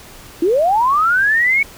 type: linear sweep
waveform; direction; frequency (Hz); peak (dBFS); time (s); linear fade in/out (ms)
sine; up; 311.1 to 2247; -11; 0.42-1.63; 5
effects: pink hiss -39 dBFS RMS until 1.77 s